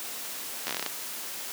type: slowing click train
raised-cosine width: 0.2 ms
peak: -12 dBFS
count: 10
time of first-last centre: 0.67-0.863 s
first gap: 11 ms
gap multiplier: 1.16
effects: white hiss -37 dBFS RMS until 1.52 s + high-pass 200 Hz 12 dB/octave